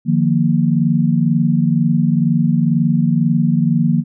sine chord, Eb suspended second, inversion none, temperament equal with one note detuned, 152.54 / 174.61 / 233.1 Hz, Eb3 / F3 / Bb3, -34 / 0 / 0 cents, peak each -16 dBFS, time 0.05-4.04 s, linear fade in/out 50 ms, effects none

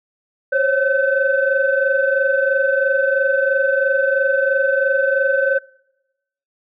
sine tone cluster, 531 / 554 / 1528 Hz, C5 / C#5 / G6, +25 / -1 / -45 cents, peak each -18 dBFS, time 0.52-5.59 s, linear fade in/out 10 ms, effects noise-tail reverb RT60 0.9 s tail -24 dB re dry + tanh soft clip ceiling -4 dBFS

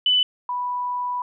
sine tone pair in turn, 2994 / 985.9 Hz, F#7 / B5, +20 / -3 cents, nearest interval octave + perfect fifth, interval 1923 cents, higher first, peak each -15 / -23 dBFS, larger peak first, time 0.06-0.23 / 0.49-1.22 s, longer second, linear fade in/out 2 ms, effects none

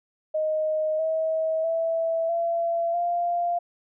sine tone with pitch steps, 622.3 / 639.8 / 657.8 / 676.3 / 695.3 Hz, D#5 / D#5 / E5 / E5 / F5, 0 / +48 / -4 / +44 / -8 cents, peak -22 dBFS, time 0.34-3.59 s, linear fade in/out 10 ms, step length 650 ms, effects none

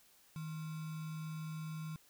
sine tone with sample-and-hold, 158.2 Hz, D#3, 29 cents sharp, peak -40 dBFS, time 0.36-1.96 s, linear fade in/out 0 ms, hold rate 1225 Hz, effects white hiss -66 dBFS RMS until 2.09 s

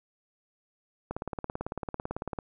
click train, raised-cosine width 1 ms, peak -19 dBFS, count 24, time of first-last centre 1.11-2.388 s, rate 18 Hz, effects none

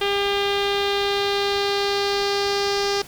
sawtooth tone with low-pass filter sweep, 401.1 Hz, G4, 40 cents sharp, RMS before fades -22 dBFS, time 0.01-3.02 s, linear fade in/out 5 ms, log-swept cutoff 3300 to 5100 Hz, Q 3.5, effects pink hiss -42 dBFS RMS until 3.07 s

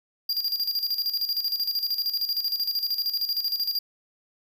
square tone with tremolo, 4789 Hz, D8, 33 cents sharp, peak -23 dBFS, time 0.29-3.79 s, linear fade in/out 5 ms, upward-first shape square, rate 13 Hz, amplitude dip 65%, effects 10-bit

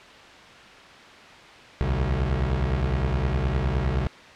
25% pulse beating tone pair, 63.9 / 73.6 Hz, C2 / D2, -40 / +4 cents, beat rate 9.7 Hz, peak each -20 / -23 dBFS, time 1.81-4.07 s, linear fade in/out 0 ms, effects white hiss -45 dBFS RMS until 4.35 s + low-pass 3000 Hz 12 dB/octave

